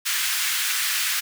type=high-pass noise; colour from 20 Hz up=pink; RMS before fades=-24 dBFS; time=0.05-1.21 s; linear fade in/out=20 ms; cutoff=1500 Hz; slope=24 dB/octave; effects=none